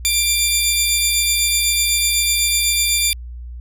15% pulse tone pair together, 2372 / 3554 Hz, D7 / A7, +17 / +17 cents, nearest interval perfect fifth, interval 700 cents, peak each -11 dBFS, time 0.05-3.13 s, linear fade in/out 0 ms, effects added 60 Hz sine -29 dBFS peak until 3.6 s

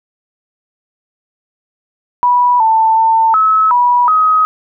sine tone with pitch steps, 979 / 889 / 897 / 1292 / 974 / 1263 Hz, B5 / A5 / A5 / E6 / B5 / D#6, -15 / +18 / +33 / -35 / -24 / +26 cents, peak -7 dBFS, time 2.23-4.45 s, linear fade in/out 0 ms, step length 370 ms, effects none

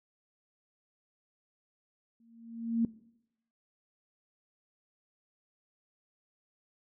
sine tone with exponential growth, 230.1 Hz, A#3, 22 cents flat, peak -22 dBFS, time 2.2-2.85 s, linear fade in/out 2 ms, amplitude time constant 140 ms, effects noise-tail reverb RT60 0.8 s tail -20 dB re dry

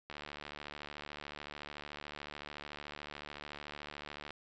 click train, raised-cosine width 0.3 ms, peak -28 dBFS, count 311, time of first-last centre 0.1-4.306 s, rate 73.7 Hz, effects resampled to 16000 Hz

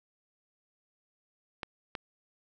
clicks, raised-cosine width 0.3 ms, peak -19 dBFS, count 2, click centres 1.632 / 1.952 s, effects none

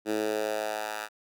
10% pulse tone with high-pass filter sweep, 107.3 Hz, A2, 43 cents flat, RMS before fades -31 dBFS, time 0.05-1.09 s, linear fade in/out 50 ms, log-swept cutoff 310 to 1100 Hz, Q 2.2, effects none

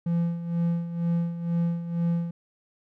triangle tone with tremolo, 170 Hz, F3, 46 cents flat, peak -19 dBFS, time 0.06-2.31 s, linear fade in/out 5 ms, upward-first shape sine, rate 2.1 Hz, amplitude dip 70%, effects none

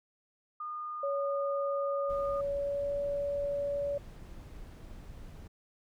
sine tone, 1220 Hz, D#6, 34 cents flat, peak -36 dBFS, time 0.6-2.41 s, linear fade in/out 5 ms
sine tone with pitch glide, 561 to 569.5 Hz, C#5 to C#5, +21 to +47 cents, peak -30 dBFS, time 1.03-3.98 s, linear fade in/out 5 ms, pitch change +26 cents, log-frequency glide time 2.23-3 s
brown noise, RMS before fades -47 dBFS, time 2.09-5.48 s, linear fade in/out 10 ms
effects none

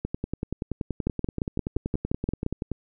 two click trains, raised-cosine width 3 ms, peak -15 / -12 dBFS, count 29 / 9, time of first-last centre 0.05-2.717 / 1.07-2.464 s, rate 10.5 / 5.74 Hz, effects none

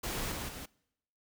pink noise with level steps, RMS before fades -36 / -39 / -44 dBFS, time 0.03-0.66 s, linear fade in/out 10 ms, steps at 0.31 / 0.48 s, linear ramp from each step 10 ms, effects noise-tail reverb RT60 0.8 s tail -24 dB re dry

